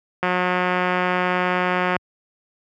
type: click train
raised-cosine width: 0.5 ms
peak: -6 dBFS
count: 315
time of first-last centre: 0.23-1.965 s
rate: 181 Hz
effects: high-pass 80 Hz 12 dB/octave